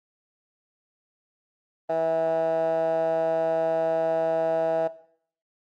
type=tone with band-pass filter; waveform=15% pulse; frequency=162.7 Hz; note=E3; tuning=22 cents flat; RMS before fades=-25 dBFS; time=1.89-4.88 s; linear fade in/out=10 ms; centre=710 Hz; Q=6.4; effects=noise-tail reverb RT60 0.6 s tail -17 dB re dry + Opus 32 kbps